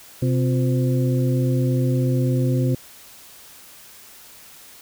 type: harmonic tone with a mistuned harmonic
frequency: 128.7 Hz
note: C3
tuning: 28 cents flat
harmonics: 1 / 2 / 3 / 4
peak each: -18 / -24 / -28 / -30 dBFS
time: 0.22-2.75 s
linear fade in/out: 5 ms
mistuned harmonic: 3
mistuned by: -150 cents
effects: white hiss -45 dBFS RMS until 4.81 s